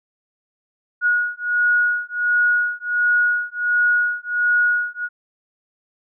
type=beating tone pair; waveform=sine; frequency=1450 / 1451.4 Hz; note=F#6 / F#6; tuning=-35 / -34 cents; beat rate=1.4 Hz; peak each=-19 dBFS; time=1.01-5.09 s; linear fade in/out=50 ms; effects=none